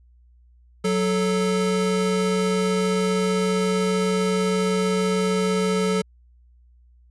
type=tone pair together; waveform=square; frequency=185 / 436.8 Hz; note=F#3 / A4; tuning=0 / -13 cents; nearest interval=octave + minor third; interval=1487 cents; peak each=-23 dBFS; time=0.84-6.02 s; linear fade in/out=10 ms; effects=added 60 Hz sine -51 dBFS peak until 7.1 s + resampled to 24000 Hz